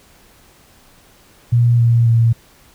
sine tone with pitch steps, 119.2 / 117.29 / 115.41 Hz, A#2 / A#2 / A#2, +39 / +11 / -17 cents, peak -9 dBFS, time 1.52-2.33 s, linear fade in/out 10 ms, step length 270 ms, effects pink hiss -49 dBFS RMS until 2.74 s

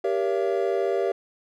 triangle chord, G diminished seventh, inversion none, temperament just, 392 / 470.4 / 564.5 / 677.4 Hz, G4 / Bb4 / Db5 / Fb5, 0 / +16 / +31 / +47 cents, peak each -23 / -26 / -27 / -27 dBFS, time 0.04-1.12 s, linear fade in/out 5 ms, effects none

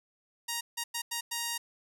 5% pulse tone bursts at uneven times, 938 Hz, A#5, 11 cents sharp, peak -20 dBFS, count 5, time 0.48-0.61 / 0.77-0.84 / 0.94-1.02 / 1.11-1.21 / 1.31-1.58 s, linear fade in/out 10 ms, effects none

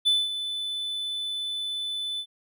triangle tone with ADSR envelope, 3503 Hz, A7, 8 cents flat, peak -16 dBFS, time 0.05-2.26 s, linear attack 23 ms, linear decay 210 ms, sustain -11 dB, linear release 67 ms, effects none

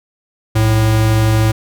square tone pair together, 62.49 / 110 Hz, B1 / A2, +21 / 0 cents, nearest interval minor seventh, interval 979 cents, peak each -21 / -11 dBFS, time 0.55-1.52 s, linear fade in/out 10 ms, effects none

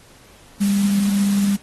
sine tone in noise, 200 Hz, G3, 35 cents sharp, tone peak -15 dBFS, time 0.6-1.57 s, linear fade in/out 20 ms, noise white, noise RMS -31 dBFS, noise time 0.6-1.57 s, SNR +13 dB, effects pink hiss -49 dBFS RMS until 1.62 s + AAC 32 kbps

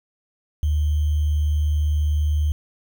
sine tone with sample-and-hold, 75.4 Hz, D2, 46 cents sharp, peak -17 dBFS, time 0.63-2.52 s, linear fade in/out 0 ms, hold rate 3150 Hz, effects none

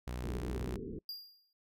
sawtooth tone with vibrato, 61.8 Hz, B1, 2 cents sharp, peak -34 dBFS, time 0.07-0.77 s, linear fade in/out 5 ms, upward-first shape sine, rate 19 Hz, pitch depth 88 cents each way
white low-pass noise, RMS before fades -42 dBFS, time 0.23-0.99 s, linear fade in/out 2 ms, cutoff 450 Hz, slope 96 dB/octave
square tone with exponential decay, 4810 Hz, D8, 41 cents sharp, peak -38 dBFS, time 1.09-1.53 s, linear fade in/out 2 ms, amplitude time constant 94 ms
effects noise-tail reverb RT60 0.1 s tail -25 dB re dry

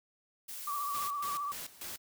blue noise, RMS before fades -43 dBFS, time 0.48-1.11 s, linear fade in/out 10 ms
sine tone with vibrato, 1155 Hz, D6, 29 cents flat, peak -33 dBFS, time 0.67-1.52 s, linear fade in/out 5 ms, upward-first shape triangle, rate 15 Hz, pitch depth 57 cents each way
white noise with tremolo, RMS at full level -42 dBFS, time 0.93-1.98 s, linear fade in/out 20 ms, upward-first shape square, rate 3.4 Hz, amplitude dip 80%
effects none

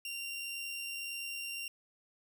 sawtooth tone with amplitude modulation, 2769 Hz, F7, 15 cents flat, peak -34 dBFS, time 0.05-1.68 s, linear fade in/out 2 ms, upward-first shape sine, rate 81.7 Hz, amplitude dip 25%, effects none

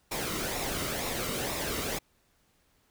pink noise with flanger, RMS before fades -33 dBFS, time 0.11-1.99 s, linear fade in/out 10 ms, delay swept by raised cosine 0.64 to 1.21 ms, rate 2.1 Hz, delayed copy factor -0.55, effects pink hiss -69 dBFS RMS until 2.9 s

